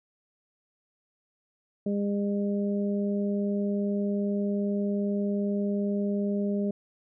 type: harmonic tone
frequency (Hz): 202.5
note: G#3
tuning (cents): -43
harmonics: 1 / 2 / 3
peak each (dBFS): -26 / -32 / -36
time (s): 1.86-6.71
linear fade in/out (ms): 5
effects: none

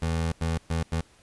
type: tone bursts at uneven times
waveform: 25% pulse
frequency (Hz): 82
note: E2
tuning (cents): -9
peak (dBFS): -21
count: 4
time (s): 0.02-0.32 / 0.41-0.58 / 0.7-0.83 / 0.92-1.01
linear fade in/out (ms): 5
effects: pink hiss -58 dBFS RMS until 1.22 s + resampled to 24000 Hz

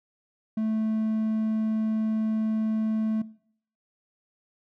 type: tone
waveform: triangle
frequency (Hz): 218.9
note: A3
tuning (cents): -9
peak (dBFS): -22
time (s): 0.57-3.22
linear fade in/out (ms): 5
effects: noise-tail reverb RT60 0.6 s tail -20 dB re dry

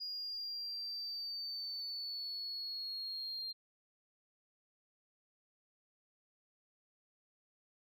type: exponential sweep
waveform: sine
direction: down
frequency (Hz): 4873 to 4186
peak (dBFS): -38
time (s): 0-3.53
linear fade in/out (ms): 20
effects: tanh soft clip ceiling -36 dBFS

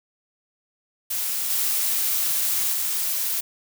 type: noise with level steps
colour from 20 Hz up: blue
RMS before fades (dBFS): -26 / -23 / -25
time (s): 1.1-3.41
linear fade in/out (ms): 10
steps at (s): 1.5 / 2.73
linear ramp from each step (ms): 2
effects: none

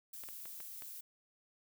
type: noise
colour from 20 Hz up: violet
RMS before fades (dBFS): -48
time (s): 0.13-1.01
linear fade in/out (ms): 5
type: clicks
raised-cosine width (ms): 0.3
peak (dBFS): -35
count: 5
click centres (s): 0.237 / 0.288 / 0.456 / 0.604 / 0.822
effects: none

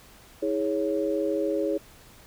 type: chord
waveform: sine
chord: C# minor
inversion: first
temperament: equal with one note detuned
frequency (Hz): 321.7 / 415.3 / 554.4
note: E4 / G#4 / C#5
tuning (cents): -42 / 0 / 0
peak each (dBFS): -28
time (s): 0.42-1.78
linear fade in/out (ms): 10
effects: pink hiss -52 dBFS RMS until 2.26 s

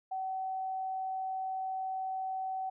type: tone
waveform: sine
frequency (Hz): 759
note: F#5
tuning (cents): +44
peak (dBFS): -33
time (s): 0.11-2.7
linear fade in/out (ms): 10
effects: none

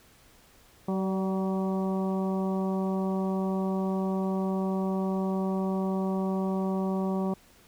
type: harmonic tone with a mistuned harmonic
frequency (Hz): 190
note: F#3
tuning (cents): +46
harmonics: 1 / 2 / 3 / 4 / 5 / 6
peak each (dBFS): -27 / -33 / -37 / -39 / -41 / -43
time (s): 0.88-7.34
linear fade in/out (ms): 5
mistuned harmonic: 3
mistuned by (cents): +25
effects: pink hiss -58 dBFS RMS until 7.67 s

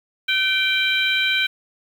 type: harmonic tone with a mistuned harmonic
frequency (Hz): 784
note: G5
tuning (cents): 0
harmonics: 2 / 3 / 4 / 5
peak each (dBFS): -23 / -21 / -23 / -25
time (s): 0.28-1.47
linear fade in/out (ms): 10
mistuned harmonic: 2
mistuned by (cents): -45
effects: 7-bit

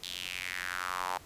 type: tone with high-pass filter sweep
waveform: sawtooth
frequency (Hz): 90.8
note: F#2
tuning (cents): -32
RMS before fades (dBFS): -37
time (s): 0.03-1.18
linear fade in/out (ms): 5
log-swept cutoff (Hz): 3700 to 850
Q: 3.7
effects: pink hiss -54 dBFS RMS until 1.25 s + resampled to 32000 Hz

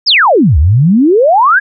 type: exponential two-way sweep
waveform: sine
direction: down then up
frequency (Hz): 5588 to 68 to 1703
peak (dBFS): -4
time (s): 0.06-1.6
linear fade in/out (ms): 20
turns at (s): 0.58
effects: none

